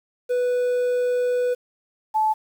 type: tone pair in turn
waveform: triangle / sine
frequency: 493.9 / 867.2 Hz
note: B4 / A5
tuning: 0 / -25 cents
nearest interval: minor seventh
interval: 975 cents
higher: second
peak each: -17 dBFS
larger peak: neither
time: 0.29-1.55 / 2.14-2.34 s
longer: first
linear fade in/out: 20 ms
effects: 8-bit